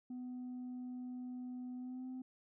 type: tone with pitch glide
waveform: sine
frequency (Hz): 250 to 256.7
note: B3 to C4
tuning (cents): +21 to -33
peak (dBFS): -40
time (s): 0.1-2.22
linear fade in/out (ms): 5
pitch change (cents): +46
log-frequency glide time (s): 1.76-2.06
effects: tanh soft clip ceiling -41 dBFS